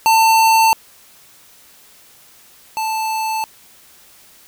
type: tone pair in turn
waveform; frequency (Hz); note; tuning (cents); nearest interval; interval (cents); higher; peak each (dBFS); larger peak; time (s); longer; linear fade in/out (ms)
square; 894 / 880.7; A5 / A5; +27 / +1; unison; 26; first; -10 / -19; first; 0.06-0.73 / 2.77-3.44; neither; 0
effects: white hiss -47 dBFS RMS until 4.47 s